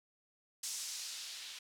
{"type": "noise with low-pass filter sweep", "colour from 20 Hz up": "violet", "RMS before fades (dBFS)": -44, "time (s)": [0.63, 1.59], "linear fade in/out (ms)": 5, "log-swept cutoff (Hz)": [6900, 3400], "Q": 1.4, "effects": []}